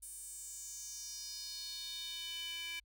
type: tone with high-pass filter sweep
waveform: square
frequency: 333.2 Hz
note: E4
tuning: 19 cents sharp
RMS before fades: -45 dBFS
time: 0.02-2.8 s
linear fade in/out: 10 ms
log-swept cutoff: 9400 to 2500 Hz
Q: 4.4
effects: added 50 Hz sine -67 dBFS peak until 2.84 s